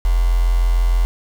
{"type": "tone with quantisation", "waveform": "sine", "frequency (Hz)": 43.24, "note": "F1", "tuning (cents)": -16, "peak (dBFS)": -12, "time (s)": [0.05, 1.05], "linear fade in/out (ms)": 0, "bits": 5, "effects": []}